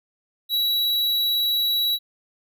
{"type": "tone", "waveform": "square", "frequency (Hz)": 3906, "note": "B7", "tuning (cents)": -20, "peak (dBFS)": -20, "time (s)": [0.49, 1.99], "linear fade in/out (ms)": 50, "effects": []}